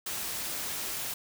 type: noise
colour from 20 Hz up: white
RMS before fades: -35 dBFS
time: 0.06-1.14 s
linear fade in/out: 5 ms
effects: none